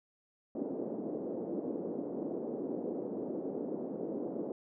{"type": "band-pass noise", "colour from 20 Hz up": "pink", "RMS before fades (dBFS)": -38, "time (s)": [0.55, 4.52], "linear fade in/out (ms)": 2, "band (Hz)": [240, 510], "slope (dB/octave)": 24, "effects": []}